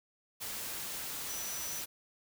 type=tone in noise; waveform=sine; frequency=5920 Hz; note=F#8; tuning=in tune; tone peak=-41 dBFS; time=1.28-1.82 s; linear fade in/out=20 ms; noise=white; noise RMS=-40 dBFS; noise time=0.4-1.86 s; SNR=-4 dB; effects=none